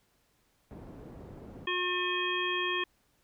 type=low-pass noise; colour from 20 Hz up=white; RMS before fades=-47 dBFS; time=0.71-1.66 s; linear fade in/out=0 ms; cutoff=350 Hz; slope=12 dB/octave
type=harmonic tone; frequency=359.9 Hz; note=F#4; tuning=48 cents flat; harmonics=1 / 3 / 5 / 7 / 9; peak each=-35 / -35 / -35 / -35 / -35 dBFS; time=1.67-2.84 s; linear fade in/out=5 ms
effects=pink hiss -71 dBFS RMS until 3.23 s